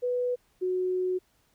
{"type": "tone pair in turn", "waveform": "sine", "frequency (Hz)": [493.9, 367.5], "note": ["B4", "F#4"], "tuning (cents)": [0, -12], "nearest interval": "perfect fourth", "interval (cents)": 512, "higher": "first", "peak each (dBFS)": -25, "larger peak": "neither", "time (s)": [[0.02, 0.36], [0.61, 1.19]], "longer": "second", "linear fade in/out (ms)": 20, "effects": ["pink hiss -68 dBFS RMS until 1.54 s"]}